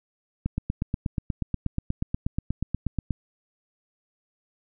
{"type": "click train", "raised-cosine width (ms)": 5, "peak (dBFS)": -13, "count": 23, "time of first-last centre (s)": [0.46, 3.107], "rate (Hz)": 8.31, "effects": []}